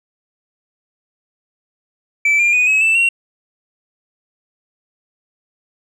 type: tone with pitch steps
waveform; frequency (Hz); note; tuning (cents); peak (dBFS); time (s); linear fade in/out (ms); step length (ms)
sine; 2317 / 2396 / 2478 / 2562 / 2649 / 2740; D7 / D7 / D#7 / E7 / E7 / F7; -24 / +34 / -8 / -50 / +8 / -34; -8; 2.25-3.09; 5; 140
effects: tanh soft clip ceiling -10 dBFS